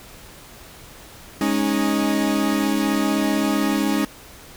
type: chord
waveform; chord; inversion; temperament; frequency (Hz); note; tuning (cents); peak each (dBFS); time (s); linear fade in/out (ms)
40% pulse; Ab suspended fourth; none; equal with one note detuned; 207.7 / 275.3 / 311.1; Ab3 / Db4 / Eb4; 0 / -12 / 0; -22; 1.41-4.05; 2
effects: pink hiss -43 dBFS RMS until 4.56 s